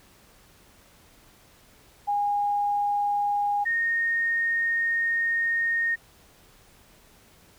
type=tone pair in turn; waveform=sine; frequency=818 / 1847.5 Hz; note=G#5 / A#6; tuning=-26 / -16 cents; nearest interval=octave + major second; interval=1410 cents; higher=second; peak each=-22 dBFS; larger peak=neither; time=2.07-3.65 / 3.65-5.96 s; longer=second; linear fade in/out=20 ms; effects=pink hiss -56 dBFS RMS until 7.58 s